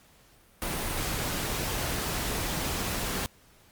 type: noise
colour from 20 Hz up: pink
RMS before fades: -31 dBFS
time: 0.62-3.26 s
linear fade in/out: 0 ms
effects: pink hiss -59 dBFS RMS until 3.71 s + Opus 48 kbps